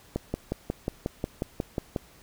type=click train; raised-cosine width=2 ms; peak=-14 dBFS; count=11; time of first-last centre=0.16-1.962 s; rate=5.55 Hz; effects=pink hiss -55 dBFS RMS until 2.22 s